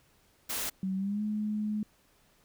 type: noise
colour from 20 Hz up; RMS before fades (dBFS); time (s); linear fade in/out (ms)
white; -34; 0.49-0.7; 10
type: tone with pitch glide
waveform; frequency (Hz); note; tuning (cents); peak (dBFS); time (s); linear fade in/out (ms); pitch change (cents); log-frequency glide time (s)
sine; 189.8 to 211.8; F#3 to G#3; +44 to +34; -29; 0.83-1.83; 2; +190; 0.96-1.22
effects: pink hiss -66 dBFS RMS until 2.44 s